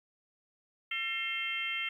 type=harmonic tone with a mistuned harmonic; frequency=450 Hz; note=A4; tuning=39 cents sharp; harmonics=3 / 4 / 5 / 6 / 7; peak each=-44 / -46 / -35 / -37 / -39 dBFS; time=0.91-1.89 s; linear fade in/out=5 ms; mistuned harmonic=5; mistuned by=-98 cents; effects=11-bit